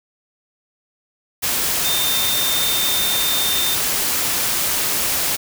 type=tone in noise; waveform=sine; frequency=3621 Hz; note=A7; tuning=49 cents sharp; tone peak=-21 dBFS; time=1.84-3.76 s; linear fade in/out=20 ms; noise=white; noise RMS=-20 dBFS; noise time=1.42-5.37 s; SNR=-4 dB; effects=none